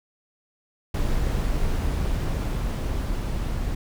brown noise with level ramp, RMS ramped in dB -23 to -27 dBFS, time 0.94-3.75 s, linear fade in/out 5 ms, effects none

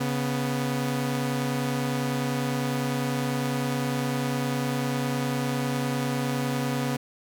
sawtooth tone pair together, 138.42 / 246.9 Hz, C#3 / B3, -2 / 0 cents, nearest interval minor seventh, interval 1002 cents, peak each -24 dBFS, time 0-6.97 s, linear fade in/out 10 ms, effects none

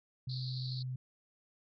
sine tone, 128.1 Hz, C3, 36 cents flat, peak -36 dBFS, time 0.27-0.96 s, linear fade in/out 5 ms
pink band-pass noise, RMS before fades -46 dBFS, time 0.29-0.83 s, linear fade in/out 10 ms, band 4000 to 4600 Hz, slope 96 dB/octave
effects none

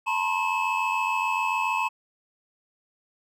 triangle tone cluster, 883 / 970 / 1064 / 2594 Hz, A5 / B5 / C6 / E7, +6 / -31 / +29 / -28 cents, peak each -27 dBFS, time 0.06-1.89 s, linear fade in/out 20 ms, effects none

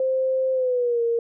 sine tone with pitch glide, 523 to 465.9 Hz, C5 to A#4, -1 to -1 cents, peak -19 dBFS, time 0-1.19 s, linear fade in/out 2 ms, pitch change -200 cents, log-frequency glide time 0.53-1.02 s, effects none

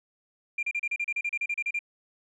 sine tone bursts, 2388 Hz, D7, 28 cents sharp, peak -25 dBFS, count 15, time 0.58-1.791 s, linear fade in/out 5 ms, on 49 ms, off 34 ms, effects tanh soft clip ceiling -22 dBFS

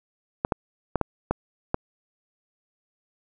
clicks, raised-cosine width 1 ms, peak -8 dBFS, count 6, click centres 0.449 / 0.522 / 0.957 / 1.013 / 1.31 / 1.744 s, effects none

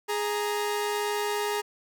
sawtooth tone pair together, 415.3 / 932.3 Hz, G#4 / A#5, 0 / 0 cents, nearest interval octave + major second, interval 1400 cents, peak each -24 / -28 dBFS, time 0.08-1.62 s, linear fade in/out 20 ms, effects none

